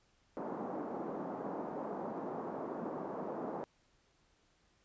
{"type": "band-pass noise", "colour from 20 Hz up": "pink", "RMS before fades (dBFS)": -41, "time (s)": [0.37, 3.64], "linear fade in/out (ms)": 0, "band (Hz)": [210, 1000], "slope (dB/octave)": 24, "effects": ["pink hiss -72 dBFS RMS until 4.84 s", "resampled to 16000 Hz"]}